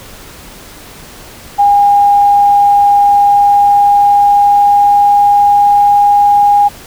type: tone with pitch glide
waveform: sine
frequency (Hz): 812 to 817.2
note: G#5 to G#5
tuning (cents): -39 to -28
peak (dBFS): -4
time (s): 1.58-6.69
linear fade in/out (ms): 20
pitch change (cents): +11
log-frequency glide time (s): 3.23-6.39
effects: pink hiss -33 dBFS RMS until 6.86 s